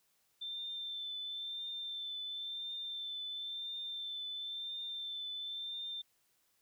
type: tone with vibrato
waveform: sine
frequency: 3556 Hz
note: A7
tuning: 18 cents sharp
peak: -39 dBFS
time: 0.41-6.02 s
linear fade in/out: 10 ms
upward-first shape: triangle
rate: 0.97 Hz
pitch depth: 28 cents each way
effects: white hiss -75 dBFS RMS until 6.61 s